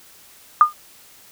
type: tone with exponential decay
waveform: sine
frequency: 1215 Hz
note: D#6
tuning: 42 cents flat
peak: -3 dBFS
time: 0.61-0.73 s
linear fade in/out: 1 ms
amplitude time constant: 26 ms
effects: white hiss -48 dBFS RMS until 1.31 s